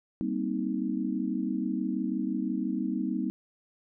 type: chord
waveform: sine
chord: C minor seventh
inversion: second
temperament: just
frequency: 196.22 / 235.5 / 261.6 / 314 Hz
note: G3 / Bb3 / C4 / Eb4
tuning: +2 / +18 / 0 / +16 cents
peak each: -33 dBFS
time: 0.21-3.3 s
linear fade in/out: 0 ms
effects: none